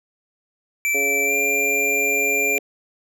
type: tone with pitch glide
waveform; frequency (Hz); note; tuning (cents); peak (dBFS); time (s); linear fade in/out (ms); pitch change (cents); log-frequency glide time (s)
square; 2332 to 2380; D7 to D7; -13 to +22; -19; 0.85-2.58; 0; +35; 1.25-1.33
type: harmonic tone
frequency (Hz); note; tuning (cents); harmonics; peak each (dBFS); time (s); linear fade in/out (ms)
140.3; C#3; +21; 2 / 3 / 4 / 5; -33 / -26 / -31 / -34; 0.94-2.59; 10
effects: none